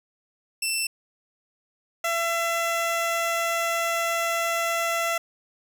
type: tone pair in turn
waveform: 15% pulse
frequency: 2676 / 672.9 Hz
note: E7 / E5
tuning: +25 / +35 cents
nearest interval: 2 octaves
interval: 2390 cents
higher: first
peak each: -17 / -17 dBFS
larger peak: neither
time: 0.62-0.87 / 2.04-5.18 s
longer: second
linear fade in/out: 5 ms
effects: none